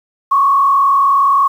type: tone with frequency modulation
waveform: sine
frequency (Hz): 1108.7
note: C#6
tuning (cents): 0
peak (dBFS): -8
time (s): 0.31-1.48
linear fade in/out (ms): 10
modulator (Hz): 39.4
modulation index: 0.89
effects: 7-bit